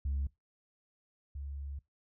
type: tone pair in turn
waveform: sine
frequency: 69.3 / 70.15 Hz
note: C#2 / C#2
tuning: 0 / +21 cents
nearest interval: unison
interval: 21 cents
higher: second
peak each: -29 / -38 dBFS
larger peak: first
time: 0.05-0.27 / 1.35-1.79 s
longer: second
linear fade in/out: 5 ms
effects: noise-tail reverb RT60 0.2 s tail -23 dB re dry + tanh soft clip ceiling -28 dBFS